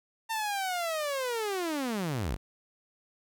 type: linear sweep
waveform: sawtooth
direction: down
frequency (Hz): 908 to 38.89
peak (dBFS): -26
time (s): 0.29-2.37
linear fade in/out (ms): 20
effects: 11-bit